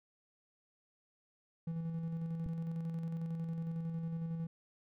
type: tone with tremolo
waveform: triangle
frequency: 164.81 Hz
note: E3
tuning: in tune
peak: -33 dBFS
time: 1.67-4.47 s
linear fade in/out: 5 ms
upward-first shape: square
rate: 11 Hz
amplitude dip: 30%
type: click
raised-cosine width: 5 ms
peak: -28 dBFS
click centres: 2.463 s
effects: none